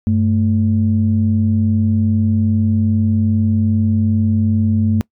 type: tone pair together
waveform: sine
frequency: 97.52 / 220 Hz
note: G2 / A3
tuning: -8 / 0 cents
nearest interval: octave + major second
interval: 1408 cents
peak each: -14 dBFS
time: 0.07-5.01 s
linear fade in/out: 0 ms
effects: noise-tail reverb RT60 0.1 s tail -24 dB re dry + tanh soft clip ceiling -4 dBFS